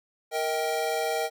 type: chord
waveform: square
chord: Eb major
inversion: second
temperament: equal with one note detuned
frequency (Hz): 466.2 / 635.3 / 784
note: Bb4 / Eb5 / G5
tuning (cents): 0 / +36 / 0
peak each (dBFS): -31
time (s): 0.31-1.3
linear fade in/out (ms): 50
effects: none